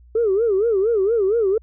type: tone with vibrato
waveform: sine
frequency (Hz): 422.4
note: G#4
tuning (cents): +29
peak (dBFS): -14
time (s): 0.15-1.58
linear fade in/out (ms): 5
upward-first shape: sine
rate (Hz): 4.3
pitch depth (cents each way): 200
effects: tanh soft clip ceiling -11 dBFS + added 60 Hz sine -45 dBFS peak until 1.62 s